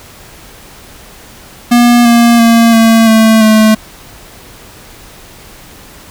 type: tone with pitch steps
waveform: square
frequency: 239.9 / 235.2 / 230.7 / 226.2 / 221.8 / 217.5 Hz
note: A#3 / A#3 / A#3 / A3 / A3 / A3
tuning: +50 / +16 / -18 / +48 / +14 / -20 cents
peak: -4 dBFS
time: 1.71-3.75 s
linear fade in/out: 10 ms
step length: 340 ms
effects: pink hiss -35 dBFS RMS until 6.1 s